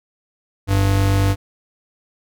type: tone pair together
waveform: square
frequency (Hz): 49.05 / 98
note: G1 / G2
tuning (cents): +2 / 0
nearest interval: octave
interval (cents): 1198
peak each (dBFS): -23 / -15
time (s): 0.67-1.36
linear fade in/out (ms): 50
effects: none